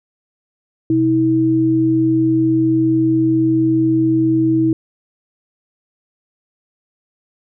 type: tone pair together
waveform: sine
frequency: 127.87 / 322.2 Hz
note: C3 / E4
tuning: -39 / -39 cents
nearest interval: octave + major third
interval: 1600 cents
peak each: -20 / -12 dBFS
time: 0.9-4.73 s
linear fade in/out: 2 ms
effects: none